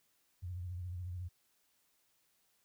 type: tone with vibrato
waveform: sine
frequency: 89.4 Hz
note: F2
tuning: 41 cents sharp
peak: -39 dBFS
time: 0.42-1.29 s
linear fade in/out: 20 ms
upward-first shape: triangle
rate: 14 Hz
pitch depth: 86 cents each way
effects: white hiss -75 dBFS RMS until 2.64 s